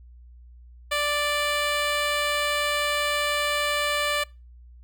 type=tone with notch filter; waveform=10% pulse; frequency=587.3 Hz; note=D5; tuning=in tune; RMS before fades=-25 dBFS; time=0.91-4.24 s; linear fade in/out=10 ms; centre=12000 Hz; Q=1.3; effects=noise-tail reverb RT60 0.3 s tail -25 dB re dry + added 60 Hz sine -45 dBFS peak until 4.83 s